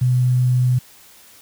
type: tone with quantisation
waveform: sine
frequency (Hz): 125.6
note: B2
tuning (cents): +30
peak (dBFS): -13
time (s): 0.01-0.79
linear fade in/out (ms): 10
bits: 7
effects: white hiss -47 dBFS RMS until 1.41 s